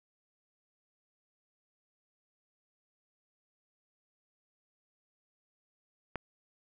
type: click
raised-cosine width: 0.5 ms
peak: -20 dBFS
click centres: 6.157 s
effects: none